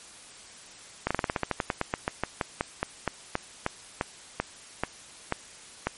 slowing click train, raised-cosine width 0.5 ms, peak -10 dBFS, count 26, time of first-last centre 1.07-5.87 s, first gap 36 ms, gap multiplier 1.12, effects white hiss -48 dBFS RMS until 5.97 s + MP3 48 kbps

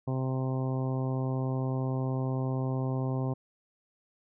harmonic tone, 130.81 Hz, C3, in tune, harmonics 1 / 2 / 3 / 4 / 5 / 6 / 7 / 8, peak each -29 / -35 / -39 / -41 / -43 / -45 / -46 / -47 dBFS, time 0.07-3.34 s, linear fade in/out 10 ms, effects none

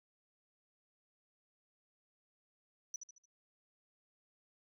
sine tone with echo, 5940 Hz, F#8, 6 cents sharp, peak -36 dBFS, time 2.94-2.96 s, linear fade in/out 2 ms, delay 74 ms, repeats 4, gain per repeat -8 dB, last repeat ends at 3.256 s, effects tanh soft clip ceiling -37 dBFS

